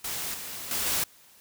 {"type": "noise with level steps", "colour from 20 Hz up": "white", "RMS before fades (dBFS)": [-33, -38, -29, -27], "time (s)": [0.04, 1.04], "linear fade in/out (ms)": 5, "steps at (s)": [0.34, 0.71, 0.86], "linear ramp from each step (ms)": 2, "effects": ["white hiss -56 dBFS RMS until 1.4 s"]}